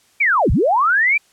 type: linear two-way sweep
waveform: sine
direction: down then up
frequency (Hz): 2400 to 32.7 to 2400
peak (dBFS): -12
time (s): 0.2-1.18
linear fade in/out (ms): 10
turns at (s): 0.51
effects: white hiss -56 dBFS RMS until 1.32 s + low-pass 10000 Hz 12 dB/octave